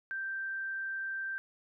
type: tone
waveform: sine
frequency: 1568 Hz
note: G6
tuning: in tune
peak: -34 dBFS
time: 0.11-1.38 s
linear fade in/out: 0 ms
effects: none